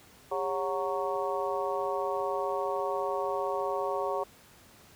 harmonic tone with a mistuned harmonic, 185 Hz, F#3, in tune, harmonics 2 / 3 / 4 / 5 / 6, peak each -34 / -33 / -36 / -36 / -36 dBFS, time 0.31-4.24 s, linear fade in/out 10 ms, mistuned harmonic 2, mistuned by +140 cents, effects pink hiss -56 dBFS RMS until 4.95 s + high-pass 60 Hz 12 dB/octave

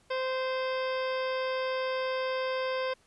harmonic tone with a mistuned harmonic, 519 Hz, C5, 14 cents flat, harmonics 1 / 2 / 3 / 4 / 5 / 6 / 7 / 9 / 10, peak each -30 / -36 / -40 / -42 / -44 / -46 / -47 / -49 / -50 dBFS, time 0.1-2.94 s, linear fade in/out 10 ms, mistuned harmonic 6, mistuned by +31 cents, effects pink hiss -65 dBFS RMS until 3.06 s + resampled to 24000 Hz

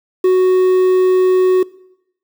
triangle tone with quantisation, 370 Hz, F#4, in tune, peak -6 dBFS, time 0.24-1.63 s, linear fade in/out 5 ms, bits 6, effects noise-tail reverb RT60 0.8 s tail -21 dB re dry

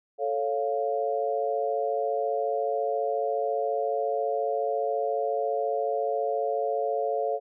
sine chord, A augmented, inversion none, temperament equal, 440 / 554.4 / 698.5 Hz, A4 / C#5 / E#5, 0 / 0 / 0 cents, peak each -29 dBFS, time 0.18-7.4 s, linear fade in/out 50 ms, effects none

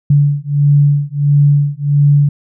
sine beating tone pair, 143.4 / 144.9 Hz, D3 / D3, -41 / -23 cents, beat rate 1.5 Hz, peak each -11 dBFS, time 0.1-2.29 s, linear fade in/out 5 ms, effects none

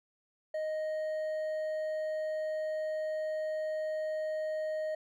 triangle tone with hard clipping, 622.3 Hz, D#5, in tune, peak -33 dBFS, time 0.54-4.95 s, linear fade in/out 5 ms, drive 7 dB, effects none

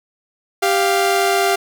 sawtooth tone pair together, 393.5 / 697.6 Hz, G4 / F5, +7 / -2 cents, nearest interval minor seventh, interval 991 cents, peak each -13 dBFS, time 0.62-1.56 s, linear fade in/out 10 ms, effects none

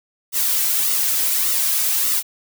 blue noise with flanger, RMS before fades -19 dBFS, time 0.32-2.23 s, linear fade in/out 50 ms, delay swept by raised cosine 1.2 to 2.9 ms, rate 1.7 Hz, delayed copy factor -0.65, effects none

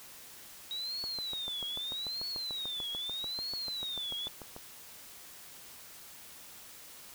sine tone with vibrato, 3808 Hz, A#7, 36 cents sharp, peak -35 dBFS, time 0.71-4.28 s, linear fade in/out 0 ms, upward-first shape triangle, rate 0.8 Hz, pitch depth 260 cents each way
click train, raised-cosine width 1 ms, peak -30 dBFS, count 25, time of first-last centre 1.04-4.564 s, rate 6.81 Hz
effects white hiss -51 dBFS RMS until 7.14 s

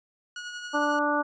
sawtooth tone with tremolo, 1453 Hz, F#6, 32 cents flat, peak -30 dBFS, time 0.36-0.99 s, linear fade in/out 2 ms, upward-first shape triangle, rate 11 Hz, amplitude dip 45%
harmonic tone, 293.7 Hz, D4, in tune, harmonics 1 / 2 / 3 / 4 / 5, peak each -29 / -29 / -29 / -29 / -29 dBFS, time 0.73-1.23 s, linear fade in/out 20 ms
effects resampled to 16000 Hz

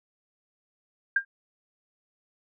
sine tone with exponential decay, 1600 Hz, G6, 35 cents sharp, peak -16 dBFS, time 1.16-1.25 s, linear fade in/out 5 ms, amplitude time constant 19 ms, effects none

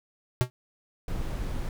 square tone with exponential decay, 124.9 Hz, B2, 20 cents sharp, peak -16 dBFS, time 0.41-0.5 s, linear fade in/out 0 ms, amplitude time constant 18 ms
brown noise, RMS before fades -31 dBFS, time 1.08-1.69 s, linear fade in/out 2 ms
effects none

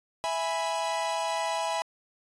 45% pulse chord, E major, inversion none, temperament equal, 659.3 / 830.6 / 987.8 Hz, E5 / G#5 / B5, 0 / 0 / 0 cents, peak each -32 dBFS, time 0.24-1.82 s, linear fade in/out 0 ms, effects resampled to 22050 Hz

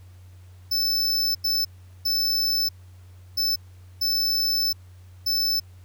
square tone bursts at uneven times, 5274 Hz, E8, in tune, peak -21 dBFS, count 6, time 0.71-1.35 / 1.44-1.65 / 2.05-2.69 / 3.37-3.56 / 4.01-4.73 / 5.26-5.6 s, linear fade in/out 10 ms, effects added 91 Hz sine -44 dBFS peak until 5.84 s + pink hiss -60 dBFS RMS until 5.84 s

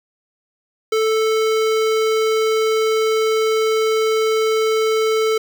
square tone with notch filter, 440 Hz, A4, in tune, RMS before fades -17 dBFS, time 0.92-5.38 s, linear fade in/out 5 ms, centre 11000 Hz, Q 0.9, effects 7-bit

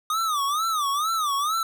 square tone with vibrato, 1218 Hz, D#6, 37 cents flat, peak -23 dBFS, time 0.1-1.63 s, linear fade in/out 2 ms, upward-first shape sine, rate 2.2 Hz, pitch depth 170 cents each way, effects none

